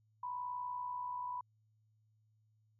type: tone with amplitude modulation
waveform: sine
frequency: 987.8 Hz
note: B5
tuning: in tune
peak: -36 dBFS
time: 0.23-1.41 s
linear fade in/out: 5 ms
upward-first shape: sine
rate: 60.5 Hz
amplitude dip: 50%
effects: added 108 Hz sine -70 dBFS peak until 2.79 s